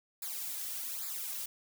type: noise with flanger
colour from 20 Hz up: blue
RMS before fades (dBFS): -39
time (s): 0.22-1.46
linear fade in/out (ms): 5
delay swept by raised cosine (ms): 0.33 to 2.83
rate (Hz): 1.2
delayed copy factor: -0.95
effects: none